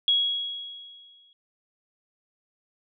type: tone with exponential decay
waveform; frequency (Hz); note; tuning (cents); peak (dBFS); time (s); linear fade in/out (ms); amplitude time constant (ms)
sine; 3322; G#7; 0; -17; 0.08-1.33; 1; 270
effects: none